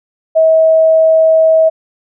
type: tone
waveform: sine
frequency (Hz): 642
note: E5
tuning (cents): -46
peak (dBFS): -5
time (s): 0.35-1.7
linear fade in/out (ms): 20
effects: none